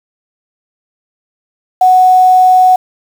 sine tone with quantisation, 740 Hz, F#5, in tune, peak -3 dBFS, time 1.81-2.76 s, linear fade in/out 5 ms, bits 5, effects none

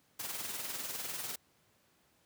white noise with tremolo, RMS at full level -38 dBFS, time 0.19-1.36 s, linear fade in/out 10 ms, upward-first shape sine, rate 20 Hz, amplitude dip 50%, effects pink hiss -70 dBFS RMS until 2.25 s + high-pass 100 Hz 12 dB/octave

